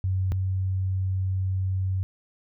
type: tone pair in turn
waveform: sine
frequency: 94 / 94.4 Hz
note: F#2 / F#2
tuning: +28 / +35 cents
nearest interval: unison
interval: 7 cents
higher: second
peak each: -22 / -23 dBFS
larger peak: first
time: 0.04-0.32 / 0.32-2.03 s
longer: second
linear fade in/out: 0 ms
effects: none